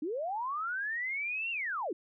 sine linear two-way sweep, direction up then down, 280.4 to 2794 to 280.4 Hz, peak -32 dBFS, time 0.02-1.93 s, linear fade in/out 5 ms, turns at 1.51 s, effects none

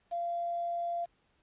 sine tone with quantisation, 689 Hz, F5, 24 cents flat, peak -31 dBFS, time 0.11-1.06 s, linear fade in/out 20 ms, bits 9, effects pink hiss -72 dBFS RMS until 1.42 s + resampled to 8000 Hz

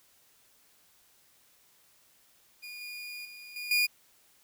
30% pulse tone with level steps, 2437 Hz, D#7, 37 cents flat, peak -39 / -37 / -43 / -34 / -21 dBFS, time 2.62-3.87 s, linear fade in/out 20 ms, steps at 2.81 / 3.25 / 3.56 / 3.71 s, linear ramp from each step 2 ms, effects white hiss -64 dBFS RMS until 4.43 s

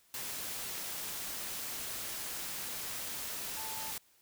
sine tone in noise, 880 Hz, A5, in tune, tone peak -45 dBFS, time 3.57-3.91 s, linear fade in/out 2 ms, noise white, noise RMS -40 dBFS, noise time 0.14-3.98 s, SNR -8 dB, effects white hiss -67 dBFS RMS until 4.21 s

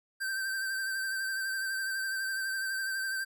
square tone with vibrato, 1560 Hz, G6, 9 cents flat, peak -32 dBFS, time 0.2-3.25 s, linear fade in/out 20 ms, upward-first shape sine, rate 12 Hz, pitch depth 29 cents each way, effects none

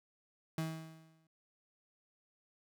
35% pulse tone with exponential decay, 160.6 Hz, E3, 45 cents flat, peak -31 dBFS, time 0.58-1.27 s, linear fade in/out 2 ms, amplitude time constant 150 ms, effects none

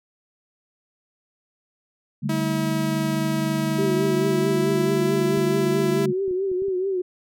sine chord, D suspended fourth, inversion none, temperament equal with one note detuned, 145.23 / 196 / 220 Hz, D3 / G3 / A3, -19 / 0 / 0 cents, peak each -26 / -28 / -27 dBFS, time 2.22-6.13 s, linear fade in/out 20 ms
sawtooth tone with pitch glide, 321.9 to 333.1 Hz, E4 to E4, -41 to +18 cents, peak -21 dBFS, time 2.29-6.06 s, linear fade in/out 5 ms, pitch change +59 cents, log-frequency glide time 3.76-5.07 s
sine tone with vibrato, 377.8 Hz, F#4, 36 cents sharp, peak -21 dBFS, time 3.78-7.02 s, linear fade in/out 10 ms, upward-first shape triangle, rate 4.6 Hz, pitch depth 90 cents each way
clicks, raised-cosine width 3 ms, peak -30 dBFS, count 6, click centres 5.374 / 6.28 / 6.311 / 6.516 / 6.621 / 6.683 s
effects none

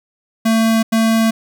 square tone bursts at uneven times, 224.4 Hz, A3, 34 cents sharp, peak -12 dBFS, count 2, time 0.45-0.83 / 0.92-1.31 s, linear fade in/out 10 ms, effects none

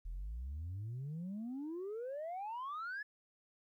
sine exponential sweep, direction up, 39.29 to 1737 Hz, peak -38 dBFS, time 0.05-3.03 s, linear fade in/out 10 ms, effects tanh soft clip ceiling -38 dBFS + 13-bit

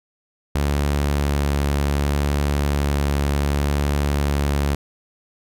sawtooth tone with vibrato, 71.6 Hz, D2, 43 cents flat, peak -14 dBFS, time 0.55-4.75 s, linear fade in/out 5 ms, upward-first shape sine, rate 0.67 Hz, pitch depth 10 cents each way, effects none

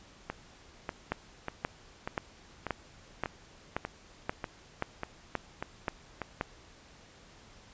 two click trains, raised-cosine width 0.5 ms, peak -19 / -15 dBFS, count 11 / 11, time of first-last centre 0.3-6.217 / 1.12-6.411 s, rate 1.69 / 1.89 Hz, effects pink hiss -56 dBFS RMS until 7.73 s + resampled to 16000 Hz

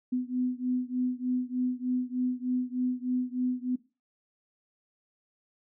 sine beating tone pair, 249.9 / 253.2 Hz, B3 / B3, +21 / +43 cents, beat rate 3.3 Hz, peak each -30 / -31 dBFS, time 0.12-3.76 s, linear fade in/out 10 ms, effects noise-tail reverb RT60 0.3 s tail -18 dB re dry

